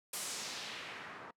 white noise with low-pass filter sweep, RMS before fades -44 dBFS, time 0.13-1.31 s, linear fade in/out 5 ms, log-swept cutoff 11000 to 1100 Hz, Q 1.3, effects noise-tail reverb RT60 0.1 s tail -23 dB re dry + high-pass 150 Hz 12 dB/octave

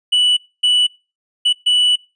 triangle tone bursts at uneven times, 2960 Hz, F#7, in tune, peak -9 dBFS, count 4, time 0.12-0.37 / 0.63-0.87 / 1.45-1.53 / 1.66-1.96 s, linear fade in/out 10 ms, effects noise-tail reverb RT60 0.3 s tail -23 dB re dry + resampled to 22050 Hz

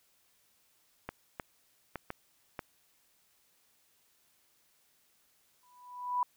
clicks, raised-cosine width 0.5 ms, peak -22 dBFS, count 5, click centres 1.09 / 1.398 / 1.957 / 2.104 / 2.592 s
sine tone with exponential growth, 987.8 Hz, B5, in tune, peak -25 dBFS, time 5.63-6.23 s, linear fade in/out 2 ms, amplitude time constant 130 ms
effects white hiss -70 dBFS RMS until 6.36 s

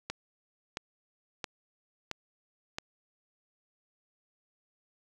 click train, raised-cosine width 0.2 ms, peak -17 dBFS, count 5, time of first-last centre 0.1-2.785 s, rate 1.49 Hz, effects none

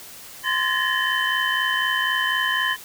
sine tone cluster, 1036 / 1698 / 1762 / 1862 / 3056 Hz, C6 / G#6 / A6 / A#6 / G7, -17 / +38 / +2 / -2 / -45 cents, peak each -26 dBFS, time 0.43-2.77 s, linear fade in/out 50 ms, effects white hiss -41 dBFS RMS until 2.84 s

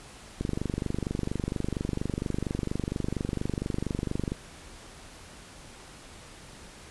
click train, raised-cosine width 3 ms, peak -16 dBFS, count 96, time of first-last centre 0.41-4.319 s, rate 24.3 Hz, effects pink hiss -48 dBFS RMS until 6.9 s + resampled to 24000 Hz

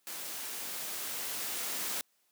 white noise with level ramp, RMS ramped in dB -41 to -35 dBFS, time 0.07-2.01 s, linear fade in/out 0 ms, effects white hiss -73 dBFS RMS until 2.31 s + high-pass 200 Hz 12 dB/octave

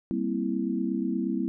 sine chord, C dominant seventh, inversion second, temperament equal, 196 / 233.1 / 261.6 / 329.6 Hz, G3 / Bb3 / C4 / E4, 0 / 0 / 0 / 0 cents, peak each -31 dBFS, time 0.11-1.48 s, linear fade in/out 0 ms, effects none

